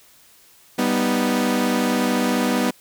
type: chord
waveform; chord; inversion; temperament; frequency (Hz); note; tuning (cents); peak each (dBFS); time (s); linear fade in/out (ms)
sawtooth; G augmented; none; equal; 196 / 246.9 / 311.1; G3 / B3 / D#4; 0 / 0 / 0; -20 / -16 / -22; 0.78-2.71; 10
effects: white hiss -52 dBFS RMS until 2.8 s